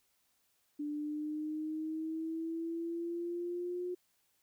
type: exponential sweep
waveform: sine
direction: up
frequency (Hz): 293.7 to 360.2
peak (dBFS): -35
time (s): 0.79-3.95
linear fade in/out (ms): 10
effects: white hiss -75 dBFS RMS until 4.42 s